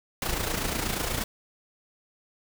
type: noise with amplitude modulation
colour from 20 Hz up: pink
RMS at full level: -27 dBFS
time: 0.22-1.24 s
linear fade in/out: 2 ms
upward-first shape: sine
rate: 28.3 Hz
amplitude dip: 55%
effects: none